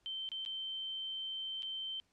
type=tone with dropouts; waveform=sine; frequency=3107 Hz; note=G7; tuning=16 cents flat; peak=-38 dBFS; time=0.06-2 s; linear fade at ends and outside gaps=0 ms; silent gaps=0.29-0.317 / 0.451-0.461 / 1.623-1.63 s; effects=pink hiss -75 dBFS RMS until 2.12 s + low-pass 8000 Hz 12 dB/octave